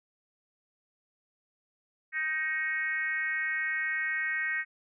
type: tone with frequency modulation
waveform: sine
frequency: 1880 Hz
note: A#6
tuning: 14 cents sharp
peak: -28 dBFS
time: 2.12-4.65 s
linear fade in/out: 50 ms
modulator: 312 Hz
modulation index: 1
effects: none